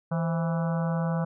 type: harmonic tone with a mistuned harmonic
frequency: 164.81 Hz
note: E3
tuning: in tune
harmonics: 1 / 3 / 4 / 5 / 6 / 7 / 8 / 9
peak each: -25 / -35 / -37 / -39 / -41 / -42 / -43 / -44 dBFS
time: 0.11-1.25 s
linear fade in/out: 10 ms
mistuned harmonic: 3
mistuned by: +87 cents
effects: none